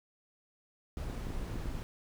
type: noise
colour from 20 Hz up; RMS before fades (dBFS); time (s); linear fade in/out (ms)
brown; -38; 0.97-1.83; 0
type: clicks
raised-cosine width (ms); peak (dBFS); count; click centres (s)
3; -29; 7; 0.974 / 1.099 / 1.269 / 1.304 / 1.497 / 1.558 / 1.658
effects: none